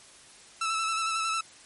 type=tone with vibrato; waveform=sawtooth; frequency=1319 Hz; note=E6; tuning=1 cent sharp; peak=-23 dBFS; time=0.61-1.41 s; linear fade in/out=5 ms; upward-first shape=square; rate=11 Hz; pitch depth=21 cents each way; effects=white hiss -52 dBFS RMS until 1.65 s + MP3 48 kbps